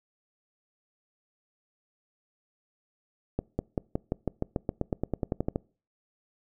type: accelerating click train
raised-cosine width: 2 ms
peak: -14 dBFS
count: 18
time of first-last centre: 3.39-5.559 s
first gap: 200 ms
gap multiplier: 0.94
effects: noise-tail reverb RT60 0.4 s tail -25 dB re dry